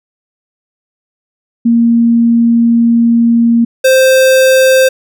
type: tone pair in turn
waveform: sine / square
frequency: 233.1 / 523.3 Hz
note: A#3 / C5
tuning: 0 / 0 cents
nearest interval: octave + major second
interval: 1400 cents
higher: second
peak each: -5 dBFS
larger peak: neither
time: 1.65-3.65 / 3.84-4.89 s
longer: first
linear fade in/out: 10 ms
effects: none